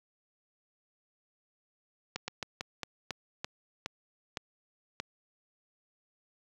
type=slowing click train; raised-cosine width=0.2 ms; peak=-17 dBFS; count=10; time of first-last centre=2.16-5 s; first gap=120 ms; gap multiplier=1.23; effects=high-pass 60 Hz 12 dB/octave + 9-bit